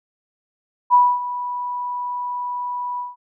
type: tone with ADSR envelope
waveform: sine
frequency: 982 Hz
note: B5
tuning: 10 cents flat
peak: -8 dBFS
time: 0.9-3.16 s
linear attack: 40 ms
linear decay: 250 ms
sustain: -15 dB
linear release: 170 ms
effects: none